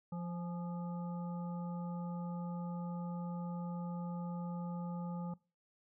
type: harmonic tone with a mistuned harmonic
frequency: 174.61 Hz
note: F3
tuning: in tune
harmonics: 1 / 3 / 5 / 7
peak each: -38 / -51 / -50 / -55 dBFS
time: 0.12-5.34 s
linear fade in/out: 5 ms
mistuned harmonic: 5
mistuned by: -45 cents
effects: noise-tail reverb RT60 0.3 s tail -22 dB re dry